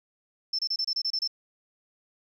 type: tone bursts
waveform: sine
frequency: 5320 Hz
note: E8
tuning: 15 cents sharp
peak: -25 dBFS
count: 9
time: 0.53-1.276 s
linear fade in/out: 5 ms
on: 58 ms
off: 28 ms
effects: 10-bit